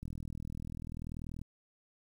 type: click train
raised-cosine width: 5 ms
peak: -30 dBFS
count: 57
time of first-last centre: 0.03-1.416 s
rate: 40.4 Hz
effects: 10-bit